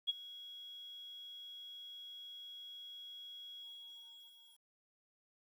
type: tone with ADSR envelope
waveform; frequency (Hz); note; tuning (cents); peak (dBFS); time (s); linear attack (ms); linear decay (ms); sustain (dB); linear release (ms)
sine; 3322; G#7; 0; -29; 0.07-4.7; 24; 23; -19; 1100
effects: 11-bit